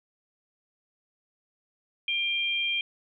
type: tone pair together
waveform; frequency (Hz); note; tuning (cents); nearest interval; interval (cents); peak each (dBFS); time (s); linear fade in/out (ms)
sine; 2388 / 3188; D7 / G7; +28 / +28; perfect fourth; 500; -28; 2.08-2.81; 2
effects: none